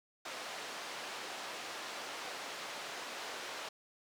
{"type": "band-pass noise", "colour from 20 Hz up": "pink", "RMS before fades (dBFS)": -44, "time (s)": [0.25, 3.69], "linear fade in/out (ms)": 5, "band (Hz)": [540, 5700], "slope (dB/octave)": 12, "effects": []}